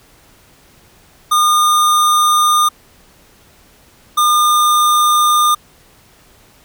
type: tone pair in turn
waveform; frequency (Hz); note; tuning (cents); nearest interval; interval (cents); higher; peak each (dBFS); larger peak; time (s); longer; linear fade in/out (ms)
square; 1216 / 1209; D#6 / D6; -40 / +50; unison; 10; first; -10; neither; 1.31-2.69 / 4.17-5.55; neither; 10
effects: pink hiss -48 dBFS RMS until 6.64 s

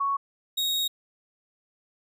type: tone pair in turn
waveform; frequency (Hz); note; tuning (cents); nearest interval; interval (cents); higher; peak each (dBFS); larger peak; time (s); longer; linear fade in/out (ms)
sine / 40% pulse; 1111 / 3764; C#6 / A#7; +4 / +16; octave + major sixth; 2112; second; -23; neither; 0-0.17 / 0.57-0.88; second; 10
effects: none

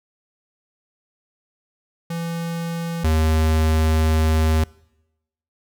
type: tone pair in turn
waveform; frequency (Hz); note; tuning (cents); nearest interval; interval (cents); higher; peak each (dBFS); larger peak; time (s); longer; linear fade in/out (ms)
square; 167.8 / 79.01; E3 / D#2; +31 / +27; octave + minor second; 1304; first; -25 / -16; second; 2.1-3.04 / 3.04-4.64; second; 5
effects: noise-tail reverb RT60 0.9 s tail -24 dB re dry

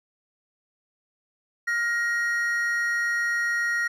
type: tone pair together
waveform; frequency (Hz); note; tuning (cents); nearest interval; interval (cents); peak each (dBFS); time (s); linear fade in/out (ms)
triangle; 1411 / 1883.5; F6 / A#6; +17 / +17; perfect fourth; 500; -27 / -22; 1.67-3.88; 10
effects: none

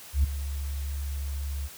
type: tone with ADSR envelope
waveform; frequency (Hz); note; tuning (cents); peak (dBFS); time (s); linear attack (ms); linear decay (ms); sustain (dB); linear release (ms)
sine; 70.1; C#2; +20; -15; 0.13-1.69; 110; 8; -14; 37
effects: tanh soft clip ceiling -16 dBFS + white hiss -46 dBFS RMS until 1.77 s

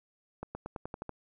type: accelerating click train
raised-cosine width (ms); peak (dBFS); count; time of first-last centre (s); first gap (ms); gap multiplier
1; -24; 8; 0.43-1.093; 120; 0.92
effects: none

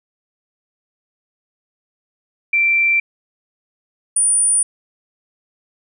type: tone pair in turn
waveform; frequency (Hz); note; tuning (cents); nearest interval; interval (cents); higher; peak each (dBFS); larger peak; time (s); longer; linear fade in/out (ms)
sine; 2349 / 9396; D7 / D9; 0 / 0; 2 octaves; 2400; second; -12; neither; 2.53-3 / 4.16-4.63; neither; 5
effects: none

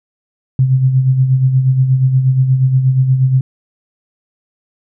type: tone with tremolo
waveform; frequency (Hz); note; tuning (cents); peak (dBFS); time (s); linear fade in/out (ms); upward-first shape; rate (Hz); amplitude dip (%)
sine; 130.81; C3; 0; -6; 0.59-3.41; 2; sine; 8.4; 55
effects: none

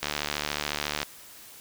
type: click train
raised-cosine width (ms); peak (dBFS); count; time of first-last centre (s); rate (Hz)
0.2; -10; 75; 0.03-1.03; 74
effects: white hiss -48 dBFS RMS until 1.6 s

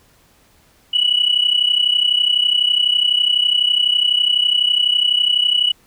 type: tone pair together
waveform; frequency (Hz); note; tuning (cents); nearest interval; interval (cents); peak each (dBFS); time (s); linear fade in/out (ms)
sine; 2928 / 2960; F#7 / F#7; -19 / 0; unison; 19; -15; 0.93-5.72; 10
effects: tanh soft clip ceiling -6 dBFS + pink hiss -54 dBFS RMS until 5.86 s

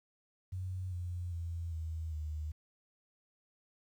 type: tone with pitch steps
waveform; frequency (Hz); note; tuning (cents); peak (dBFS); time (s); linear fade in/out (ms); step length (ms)
sine; 92.5 / 88.32 / 84.33 / 80.53 / 76.89; F#2 / F2 / E2 / E2 / D#2; 0 / +20 / +40 / -40 / -20; -36; 0.52-2.52; 10; 400
effects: 11-bit

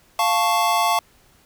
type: chord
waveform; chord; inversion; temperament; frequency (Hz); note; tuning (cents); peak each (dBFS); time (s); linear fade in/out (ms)
square; F augmented; none; equal; 698.5 / 880 / 1108.7; F5 / A5 / C#6; 0 / 0 / 0; -22; 0.19-0.99; 2
effects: pink hiss -56 dBFS RMS until 1.45 s

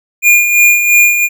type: tone with tremolo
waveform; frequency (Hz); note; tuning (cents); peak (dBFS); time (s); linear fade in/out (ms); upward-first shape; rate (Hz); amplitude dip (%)
square; 2421; D#7; -48; -4; 0.22-1.29; 50; sine; 2.9; 55
effects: none

